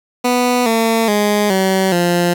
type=tone with pitch steps; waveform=15% pulse; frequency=246.9 / 226.4 / 207.6 / 190.39 / 174.58 Hz; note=B3 / A3 / G#3 / F#3 / F3; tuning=0 / +50 / 0 / +50 / 0 cents; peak=-6 dBFS; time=0.24-2.34 s; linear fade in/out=10 ms; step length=420 ms; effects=7-bit

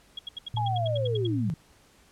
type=tone bursts; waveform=sine; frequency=3306 Hz; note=G#7; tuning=9 cents flat; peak=-32 dBFS; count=12; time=0.17-1.269 s; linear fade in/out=5 ms; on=21 ms; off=77 ms
type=tone; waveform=sine; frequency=114.4 Hz; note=A#2; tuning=32 cents flat; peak=-27 dBFS; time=0.54-1.5 s; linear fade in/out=0 ms
type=linear sweep; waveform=sine; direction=down; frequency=869 to 145.1 Hz; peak=-27 dBFS; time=0.57-1.54 s; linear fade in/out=2 ms
effects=pink hiss -59 dBFS RMS until 2.11 s + low-pass 11000 Hz 12 dB/octave

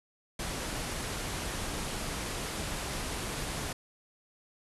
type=low-pass noise; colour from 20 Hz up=pink; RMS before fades=-36 dBFS; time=0.39-3.73 s; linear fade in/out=5 ms; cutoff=12000 Hz; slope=96 dB/octave; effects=none

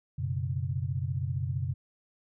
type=chord; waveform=sine; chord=F# suspended fourth; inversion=none; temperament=equal; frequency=92.5 / 123.47 / 138.59 Hz; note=F#2 / B2 / C#3; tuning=0 / 0 / 0 cents; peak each=-33 dBFS; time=0.18-1.74 s; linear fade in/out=10 ms; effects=none

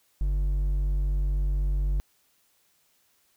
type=tone with hard clipping; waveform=triangle; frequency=47.98 Hz; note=G1; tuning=36 cents flat; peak=-24 dBFS; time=0.21-2 s; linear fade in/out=0 ms; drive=8 dB; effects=white hiss -67 dBFS RMS until 3.36 s

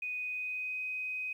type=tone with pitch glide; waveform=sine; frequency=2489 to 2511 Hz; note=D#7 to D#7; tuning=0 to +15 cents; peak=-34 dBFS; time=0.02-1.33 s; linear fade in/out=5 ms; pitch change=+15 cents; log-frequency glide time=0.13-0.8 s; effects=11-bit

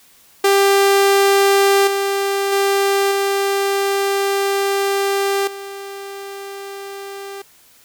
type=tone with level steps; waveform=sawtooth; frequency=395.7 Hz; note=G4; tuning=16 cents sharp; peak=-7 / -13 / -10 / -12 / -25 dBFS; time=0.44-7.42 s; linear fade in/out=5 ms; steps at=1.87 / 2.52 / 3.11 / 5.47 s; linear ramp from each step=5 ms; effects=white hiss -50 dBFS RMS until 7.84 s

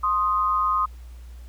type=tone pair together; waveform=sine; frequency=1051.3 / 1244.5 Hz; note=C6 / D#6; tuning=+8 / 0 cents; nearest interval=minor third; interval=292 cents; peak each=-23 / -21 dBFS; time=0.03-0.86 s; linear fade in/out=10 ms; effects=added 60 Hz sine -38 dBFS peak until 1.48 s + pink hiss -57 dBFS RMS until 1.48 s

